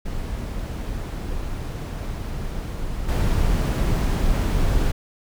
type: noise with level steps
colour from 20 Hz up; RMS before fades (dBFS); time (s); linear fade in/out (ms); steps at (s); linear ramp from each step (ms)
brown; -28 / -20; 0.05-4.92; 10; 3.08; 10
effects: none